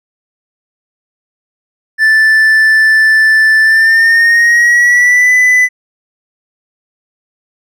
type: tone with pitch glide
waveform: triangle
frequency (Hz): 1760 to 1998.5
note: A6 to B6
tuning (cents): 0 to +20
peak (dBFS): -3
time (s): 1.98-5.69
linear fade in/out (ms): 50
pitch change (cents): +220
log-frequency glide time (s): 3.62-5.32
effects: none